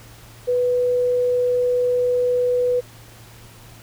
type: tone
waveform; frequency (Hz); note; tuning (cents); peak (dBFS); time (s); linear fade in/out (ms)
sine; 493.8; B4; 0; -16; 0.47-2.81; 20
effects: added 114 Hz sine -45 dBFS peak until 3.82 s + pink hiss -46 dBFS RMS until 3.82 s